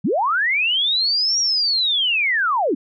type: linear two-way sweep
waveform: sine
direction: up then down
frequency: 138.59 to 5710 to 228.1 Hz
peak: -16 dBFS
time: 0.04-2.75 s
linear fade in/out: 10 ms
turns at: 1.39 s
effects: none